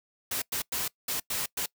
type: noise bursts at uneven times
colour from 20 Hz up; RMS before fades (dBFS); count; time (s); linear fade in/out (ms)
white; -31; 6; 0.31-0.42 / 0.52-0.62 / 0.72-0.88 / 1.08-1.2 / 1.3-1.46 / 1.57-1.66; 5
effects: noise-tail reverb RT60 0.1 s tail -23 dB re dry